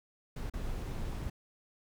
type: noise with dropouts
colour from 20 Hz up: brown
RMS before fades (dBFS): -37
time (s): 0.36-1.3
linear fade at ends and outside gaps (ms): 5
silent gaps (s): 0.499-0.536
effects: none